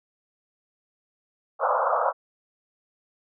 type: band-pass noise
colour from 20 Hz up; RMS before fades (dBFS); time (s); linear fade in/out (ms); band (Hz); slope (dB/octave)
pink; -23; 1.59-2.13; 50; 500 to 1400; 96
effects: none